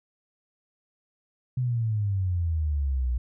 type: exponential sweep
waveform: sine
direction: down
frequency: 128.9 to 59.3 Hz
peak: -23 dBFS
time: 1.57-3.18 s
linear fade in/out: 5 ms
effects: none